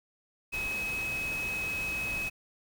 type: tone in noise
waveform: sine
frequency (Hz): 2553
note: D#7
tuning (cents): +44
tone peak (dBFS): -31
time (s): 0.52-2.3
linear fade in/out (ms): 20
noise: pink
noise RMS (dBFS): -41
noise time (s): 0.52-2.3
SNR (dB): +7
effects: none